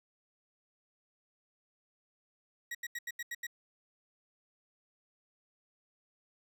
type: tone bursts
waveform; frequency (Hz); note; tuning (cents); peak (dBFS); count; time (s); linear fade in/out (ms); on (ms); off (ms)
40% pulse; 1908; A#6; +40; -36; 7; 2.71-3.468; 5; 38; 82
effects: none

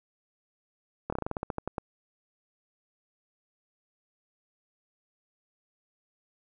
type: slowing click train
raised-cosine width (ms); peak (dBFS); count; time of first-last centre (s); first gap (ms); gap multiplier
1; -17; 13; 1.1-1.782; 25; 1.14
effects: none

